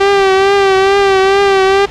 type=tone with vibrato; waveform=sawtooth; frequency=390.6 Hz; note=G4; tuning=6 cents flat; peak=-3 dBFS; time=0-1.86 s; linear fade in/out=10 ms; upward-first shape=triangle; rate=2.3 Hz; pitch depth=50 cents each way; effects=pink hiss -30 dBFS RMS until 1.9 s + low-pass 4000 Hz 12 dB/octave